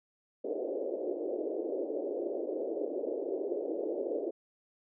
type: band-pass noise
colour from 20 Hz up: pink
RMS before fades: -35 dBFS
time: 0.44-4.31 s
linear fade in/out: 10 ms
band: 320 to 580 Hz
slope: 48 dB/octave
effects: none